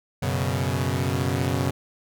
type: chord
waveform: sawtooth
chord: F# suspended fourth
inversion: none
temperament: equal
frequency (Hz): 92.5 / 123.47 / 138.59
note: F#2 / B2 / C#3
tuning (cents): 0 / 0 / 0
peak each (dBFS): -23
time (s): 0.22-1.71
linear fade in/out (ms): 10
effects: none